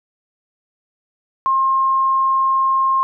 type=tone; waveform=sine; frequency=1066 Hz; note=C6; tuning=32 cents sharp; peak=-13 dBFS; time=1.46-3.03 s; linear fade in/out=0 ms; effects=none